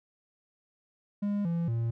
triangle tone with pitch steps, 204 / 169 / 115.7 Hz, G#3 / E3 / A#2, -31 / +43 / -13 cents, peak -25 dBFS, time 1.22-1.91 s, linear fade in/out 10 ms, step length 230 ms, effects none

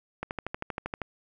click train, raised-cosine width 0.5 ms, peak -17 dBFS, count 11, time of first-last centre 0.23-1.017 s, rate 12.7 Hz, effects none

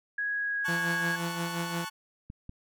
sine tone with pitch glide, 1661.2 to 1645.9 Hz, G#6 to G#6, 0 to -16 cents, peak -28 dBFS, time 0.18-1.16 s, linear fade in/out 5 ms, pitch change -16 cents, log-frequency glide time 0.31-0.76 s
sawtooth chord, F# minor, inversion first, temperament equal, 880 / 1108.7 / 1480 Hz, A5 / C#6 / F#6, 0 / 0 / 0 cents, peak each -36 dBFS, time 0.64-1.9 s, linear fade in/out 20 ms
sawtooth tone with tremolo, 170 Hz, F3, 46 cents flat, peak -26 dBFS, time 0.68-1.85 s, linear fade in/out 5 ms, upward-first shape sine, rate 5.7 Hz, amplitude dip 60%
clicks, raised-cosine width 5 ms, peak -29 dBFS, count 2, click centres 2.301 / 2.494 s
effects none

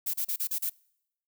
violet noise bursts, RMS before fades -30 dBFS, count 6, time 0.06-0.698 s, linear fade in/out 10 ms, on 78 ms, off 34 ms, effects noise-tail reverb RT60 0.8 s tail -26 dB re dry

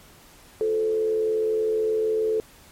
sine tone with frequency modulation, 436.6 Hz, A4, 13 cents flat, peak -20 dBFS, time 0.61-2.4 s, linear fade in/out 0 ms, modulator 80.8 Hz, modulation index 0.42, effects pink hiss -51 dBFS RMS until 2.71 s + MP3 64 kbps

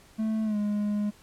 triangle tone with pitch glide, 219.1 to 207.6 Hz, A3 to G#3, -7 to 0 cents, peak -23 dBFS, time 0.18-1.11 s, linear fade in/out 20 ms, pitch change -93 cents, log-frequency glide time 0.44-0.57 s, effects pink hiss -56 dBFS RMS until 1.22 s + low-pass 12000 Hz 12 dB/octave

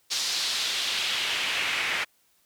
pink noise with band-pass filter sweep, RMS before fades -28 dBFS, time 0.1-2.05 s, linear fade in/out 20 ms, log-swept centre 4900 to 2100 Hz, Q 2, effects white hiss -66 dBFS RMS until 2.45 s

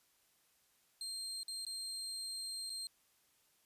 30% pulse tone with dropouts, 4186 Hz, C8, in tune, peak -38 dBFS, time 1.01-2.87 s, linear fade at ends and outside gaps 1 ms, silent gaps 1.432-1.481 / 1.65-1.666 / 2.696-2.701 s, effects white hiss -73 dBFS RMS until 3.65 s + resampled to 32000 Hz

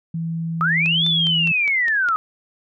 sine tone, 164.81 Hz, E3, in tune, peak -22 dBFS, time 0.14-1.52 s, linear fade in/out 5 ms
sine linear two-way sweep, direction up then down, 1214 to 3568 to 1242 Hz, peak -16 dBFS, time 0.61-2.16 s, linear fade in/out 0 ms, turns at 1.06 s
click train, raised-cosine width 0.2 ms, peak -16 dBFS, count 7, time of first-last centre 0.86-2.087 s, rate 4.89 Hz
effects none

